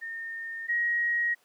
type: tone pair in turn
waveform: sine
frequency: 1826 / 1890.9 Hz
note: A#6 / A#6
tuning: -36 / +24 cents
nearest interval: minor second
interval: 60 cents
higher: second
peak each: -34 / -24 dBFS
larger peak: second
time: 0.01-0.68 / 0.68-1.35 s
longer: neither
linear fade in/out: 20 ms
effects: pink hiss -65 dBFS RMS until 1.44 s + high-pass 400 Hz 12 dB/octave